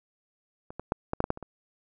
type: clicks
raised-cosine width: 1 ms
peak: -27 / -21 / -11 / -14 / -10 / -13 / -11 / -26 / -25 dBFS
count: 9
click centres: 0.705 / 0.796 / 0.921 / 1.134 / 1.204 / 1.241 / 1.304 / 1.374 / 1.427 s
effects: none